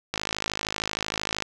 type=click train; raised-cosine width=0.2 ms; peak=-9 dBFS; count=69; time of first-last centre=0.14-1.423 s; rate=53 Hz; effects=none